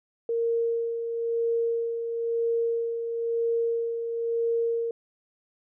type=tone with tremolo; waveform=sine; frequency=463.2 Hz; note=A#4; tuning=11 cents flat; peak=-22 dBFS; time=0.29-4.91 s; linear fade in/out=2 ms; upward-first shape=sine; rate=1 Hz; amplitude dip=50%; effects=none